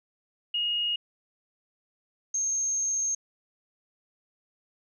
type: tone pair in turn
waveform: sine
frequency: 2869 / 6417 Hz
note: F7 / G8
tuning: +46 / +40 cents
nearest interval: octave + major second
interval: 1394 cents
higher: second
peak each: -25 dBFS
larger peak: neither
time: 0.54-0.96 / 2.34-3.15 s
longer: second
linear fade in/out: 5 ms
effects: none